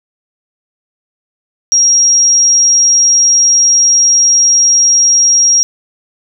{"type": "tone", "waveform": "sine", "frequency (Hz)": 5630, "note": "F8", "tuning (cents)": 13, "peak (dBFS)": -5, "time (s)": [1.72, 5.63], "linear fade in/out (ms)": 0, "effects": []}